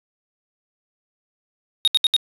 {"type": "tone bursts", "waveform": "triangle", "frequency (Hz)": 3731, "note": "A#7", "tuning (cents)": 1, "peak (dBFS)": -11, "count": 4, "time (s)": [1.85, 2.164], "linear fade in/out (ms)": 0, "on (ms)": 26, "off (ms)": 70, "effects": ["resampled to 32000 Hz"]}